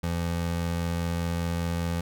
square tone pair together, 85 / 170 Hz, F2 / F3, -46 / -46 cents, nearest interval octave, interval 1200 cents, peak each -30 / -30 dBFS, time 0.03-2.01 s, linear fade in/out 5 ms, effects none

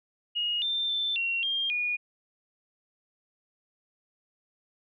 sine tone with pitch steps, 2874 / 3580 / 3543 / 2741 / 3206 / 2448 Hz, F7 / A7 / A7 / F7 / G7 / D#7, +49 / +29 / +11 / -33 / +38 / -29 cents, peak -26 dBFS, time 0.35-1.97 s, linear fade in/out 20 ms, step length 270 ms, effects none

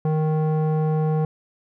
square tone with low-pass filter, 155.56 Hz, D#3, in tune, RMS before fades -21 dBFS, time 0.05-1.25 s, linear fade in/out 2 ms, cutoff 730 Hz, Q 1.3, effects none

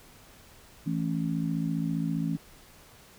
harmonic tone, 55 Hz, A1, in tune, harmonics 3 / 4 / 5, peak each -29 / -33 / -32 dBFS, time 0.86-2.37 s, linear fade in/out 10 ms, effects pink hiss -54 dBFS RMS until 3.18 s

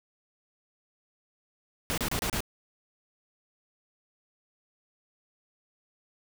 pink noise bursts, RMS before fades -30 dBFS, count 5, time 1.9-2.405 s, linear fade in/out 0 ms, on 77 ms, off 30 ms, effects none

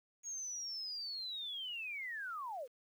sine linear sweep, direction down, 6645 to 449.6 Hz, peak -40 dBFS, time 0.23-2.68 s, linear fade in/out 50 ms, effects 11-bit

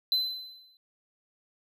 triangle tone with exponential decay, 4042 Hz, B7, 39 cents sharp, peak -20 dBFS, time 0.12-0.77 s, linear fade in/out 1 ms, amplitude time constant 140 ms, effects none

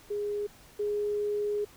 sine tone pair in turn, 412.8 / 414.8 Hz, G#4 / G#4, -10 / -2 cents, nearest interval unison, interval 8 cents, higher second, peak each -29 / -27 dBFS, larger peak second, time 0.1-0.47 / 0.79-1.65 s, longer second, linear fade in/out 10 ms, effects pink hiss -55 dBFS RMS until 1.76 s

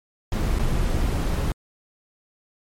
brown noise with dropouts, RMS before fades -22 dBFS, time 0.32-1.52 s, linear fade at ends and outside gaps 2 ms, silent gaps 0.588-0.593 s, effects MP3 64 kbps

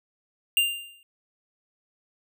square tone with exponential decay, 2794 Hz, F7, in tune, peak -17 dBFS, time 0.57-1.03 s, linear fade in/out 1 ms, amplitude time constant 98 ms, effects none

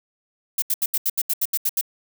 violet noise bursts, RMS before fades -21 dBFS, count 11, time 0.58-1.812 s, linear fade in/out 5 ms, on 42 ms, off 77 ms, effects none

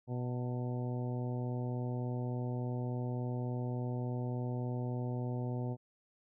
harmonic tone with a mistuned harmonic, 123.47 Hz, B2, in tune, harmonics 1 / 2 / 3 / 4 / 5 / 6 / 7, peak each -35 / -41 / -45 / -47 / -49 / -51 / -52 dBFS, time 0.07-5.77 s, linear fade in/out 50 ms, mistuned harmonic 7, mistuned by +41 cents, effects none

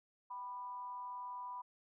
sine tone with amplitude modulation, 987.8 Hz, B5, in tune, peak -40 dBFS, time 0.3-1.62 s, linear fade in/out 10 ms, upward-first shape sine, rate 215 Hz, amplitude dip 50%, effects none

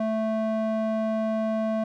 square tone with band-pass filter, 220 Hz, A3, in tune, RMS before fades -26 dBFS, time 0-1.84 s, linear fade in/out 5 ms, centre 500 Hz, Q 3.6, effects none

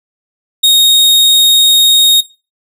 40% pulse tone, 3729 Hz, A#7, in tune, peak -3 dBFS, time 0.63-2.21 s, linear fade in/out 10 ms, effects noise-tail reverb RT60 0.3 s tail -20 dB re dry

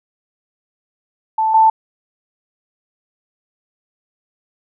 sine tone pair in turn, 880 / 884.2 Hz, A5 / A5, 0 / +8 cents, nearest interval unison, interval 8 cents, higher second, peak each -13 / -7 dBFS, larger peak second, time 1.38-1.54 / 1.54-1.7 s, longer neither, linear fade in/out 5 ms, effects none

